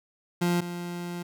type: tone pair in turn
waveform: 30% pulse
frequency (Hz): 174.61 / 174.61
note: F3 / F3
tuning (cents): 0 / 0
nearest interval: unison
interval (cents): 0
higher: neither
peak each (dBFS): -20 / -30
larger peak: first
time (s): 0.41-0.61 / 0.61-1.23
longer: second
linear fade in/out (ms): 10
effects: none